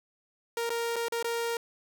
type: tone with dropouts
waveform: sawtooth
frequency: 466.2 Hz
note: A#4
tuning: in tune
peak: -25 dBFS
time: 0.57-1.57 s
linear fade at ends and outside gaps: 2 ms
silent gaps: 0.694-0.702 / 0.959-0.963 / 1.084-1.122 / 1.227-1.244 s
effects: none